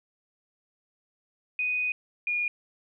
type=tone pair in turn; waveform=sine; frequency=2489 / 2435 Hz; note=D#7 / D#7; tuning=0 / -38 cents; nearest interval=unison; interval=38 cents; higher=first; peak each=-25 dBFS; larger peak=neither; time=1.59-1.92 / 2.27-2.48 s; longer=first; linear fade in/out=2 ms; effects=none

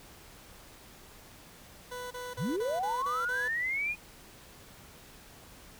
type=tone bursts; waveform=20% pulse; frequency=495.5 Hz; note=B4; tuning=6 cents sharp; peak=-33 dBFS; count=7; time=1.91-3.484 s; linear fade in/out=10 ms; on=200 ms; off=29 ms
type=linear sweep; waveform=sine; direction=up; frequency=81 to 2489 Hz; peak=-29 dBFS; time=2.37-3.96 s; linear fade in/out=50 ms
effects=pink hiss -53 dBFS RMS until 5.79 s

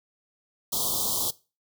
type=band-stop noise; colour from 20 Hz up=white; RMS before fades=-27 dBFS; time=0.72-1.31 s; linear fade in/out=10 ms; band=1200 to 3200 Hz; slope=96 dB/octave; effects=noise-tail reverb RT60 0.3 s tail -20 dB re dry

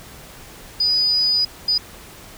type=tone bursts at uneven times; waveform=sine; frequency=4952 Hz; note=D#8; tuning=9 cents flat; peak=-15 dBFS; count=2; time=0.8-1.45 / 1.68-1.78 s; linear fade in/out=5 ms; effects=pink hiss -41 dBFS RMS until 2.37 s

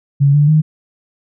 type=tone with pitch steps; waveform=sine; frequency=140.6 / 146.7 / 154.9 Hz; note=C#3 / D3 / D#3; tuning=+25 / -2 / -7 cents; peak=-7 dBFS; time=0.2-0.62 s; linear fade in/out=20 ms; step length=140 ms; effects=none

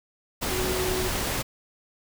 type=tone in noise; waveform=sine; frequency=370 Hz; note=F#4; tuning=in tune; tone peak=-28 dBFS; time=0.5-1.09 s; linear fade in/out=20 ms; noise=pink; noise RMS=-28 dBFS; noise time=0.41-1.43 s; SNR=-3 dB; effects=none

